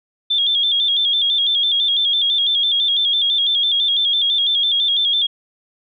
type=tone with vibrato; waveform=sine; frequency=3413 Hz; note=G#7; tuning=47 cents sharp; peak=-14 dBFS; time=0.3-5.27 s; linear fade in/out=10 ms; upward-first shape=square; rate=6 Hz; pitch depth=66 cents each way; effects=none